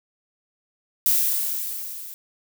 violet noise with level ramp, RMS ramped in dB -18 to -38 dBFS, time 1.06-2.14 s, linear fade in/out 0 ms, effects none

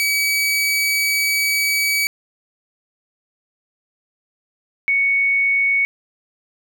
sawtooth / sine tone pair in turn, 2279 / 2223 Hz, C#7 / C#7, +47 / +4 cents, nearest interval unison, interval 43 cents, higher first, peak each -13 / -14 dBFS, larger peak first, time 0-2.07 / 4.88-5.85 s, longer first, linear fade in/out 0 ms, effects none

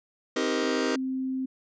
sawtooth chord, C minor seventh, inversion none, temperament just, 261.6 / 314 / 392.4 / 470.9 Hz, C4 / Eb4 / G4 / Bb4, 0 / +16 / +2 / +18 cents, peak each -26 dBFS, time 0.36-0.96 s, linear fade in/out 5 ms
sine tone, 261.6 Hz, C4, in tune, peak -27 dBFS, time 0.63-1.46 s, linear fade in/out 10 ms
effects resampled to 16000 Hz

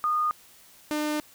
sine / sawtooth tone pair in turn, 1226 / 301.4 Hz, D#6 / D4, -26 / +45 cents, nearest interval 2 octaves, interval 2429 cents, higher first, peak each -22 / -22 dBFS, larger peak neither, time 0.04-0.31 / 0.91-1.2 s, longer second, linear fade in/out 0 ms, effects white hiss -54 dBFS RMS until 1.34 s

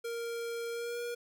square tone with pitch glide, 466.2 to 477.1 Hz, A#4 to A#4, 0 to +40 cents, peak -36 dBFS, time 0.04-1.15 s, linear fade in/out 10 ms, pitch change +40 cents, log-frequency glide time 0.71-1 s, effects none

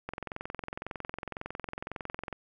click train, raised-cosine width 0.5 ms, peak -21 dBFS, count 50, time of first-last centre 0.09-2.327 s, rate 21.9 Hz, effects none

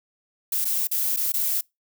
violet noise with dropouts, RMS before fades -24 dBFS, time 0.52-1.61 s, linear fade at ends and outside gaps 5 ms, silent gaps 0.646-0.652 / 0.872-0.913 / 1.164-1.171 / 1.321-1.338 s, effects noise-tail reverb RT60 0.2 s tail -25 dB re dry

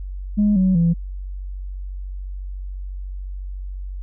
sine tone with pitch steps, 207.7 / 187.19 / 168.7 Hz, G#3 / F#3 / E3, 0 / +20 / +40 cents, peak -12 dBFS, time 0.37-0.94 s, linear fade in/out 20 ms, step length 190 ms, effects tanh soft clip ceiling -10 dBFS + added 47 Hz sine -27 dBFS peak until 4.02 s

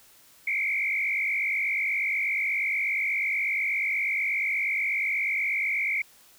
sine tone with frequency modulation, 2219 Hz, C#7, 1 cent sharp, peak -24 dBFS, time 0.47-6.02 s, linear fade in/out 5 ms, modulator 48.3 Hz, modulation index 2.6, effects white hiss -56 dBFS RMS until 6.38 s

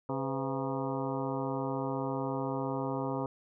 harmonic tone with a mistuned harmonic, 135.7 Hz, C#3, 36 cents flat, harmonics 1 / 2 / 3 / 4 / 5 / 6 / 7 / 8 / 9, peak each -38 / -36 / -39 / -38 / -43 / -43 / -40 / -46 / -45 dBFS, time 0.09-3.26 s, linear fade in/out 2 ms, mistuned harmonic 4, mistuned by -98 cents, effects none

